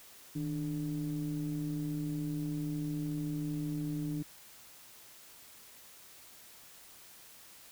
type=ring-modulated tone; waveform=triangle; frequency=69.8 Hz; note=C#2; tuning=13 cents sharp; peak=-28 dBFS; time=0.35-4.23 s; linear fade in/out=10 ms; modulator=226 Hz; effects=white hiss -55 dBFS RMS until 7.71 s